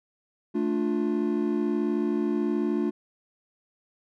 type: chord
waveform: triangle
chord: D minor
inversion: second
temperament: just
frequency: 220.2 / 293.7 / 352.4 Hz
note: A3 / D4 / F4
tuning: +2 / 0 / +16 cents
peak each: -26 dBFS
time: 0.54-2.91 s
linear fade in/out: 20 ms
effects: none